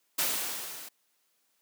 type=noise with level ramp; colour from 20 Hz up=white; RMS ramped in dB=-27 to -45 dBFS; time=0.18-0.89 s; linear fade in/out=10 ms; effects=white hiss -73 dBFS RMS until 1.61 s + high-pass 200 Hz 12 dB/octave